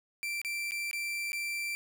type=tone with dropouts; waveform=40% pulse; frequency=2349 Hz; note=D7; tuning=in tune; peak=-32 dBFS; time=0.23-1.75 s; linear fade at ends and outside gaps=0 ms; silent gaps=0.416-0.448 / 0.709-0.719 / 0.912-0.931 / 1.32-1.331 s; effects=none